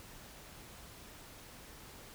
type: silence
effects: pink hiss -53 dBFS RMS until 2.14 s